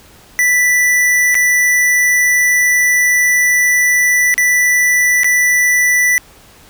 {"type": "tone with dropouts", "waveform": "square", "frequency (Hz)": 1975.5, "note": "B6", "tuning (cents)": 0, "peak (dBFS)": -10, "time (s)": [0.39, 6.18], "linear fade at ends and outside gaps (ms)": 0, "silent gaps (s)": [[1.345, 1.352], [4.341, 4.379], [5.234, 5.244]], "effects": ["pink hiss -43 dBFS RMS until 6.69 s"]}